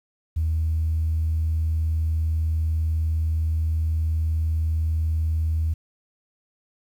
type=tone; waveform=sine; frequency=79.8 Hz; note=D#2; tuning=44 cents sharp; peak=-19 dBFS; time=0.36-5.74 s; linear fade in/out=10 ms; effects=tanh soft clip ceiling -16 dBFS + 9-bit